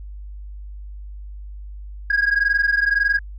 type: tone pair together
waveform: sine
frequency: 1631.2 / 1653 Hz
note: G#6 / G#6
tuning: -32 / -9 cents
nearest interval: unison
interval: 23 cents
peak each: -17 dBFS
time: 2.1-3.19 s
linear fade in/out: 5 ms
effects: tanh soft clip ceiling -12 dBFS + added 50 Hz sine -32 dBFS peak until 3.38 s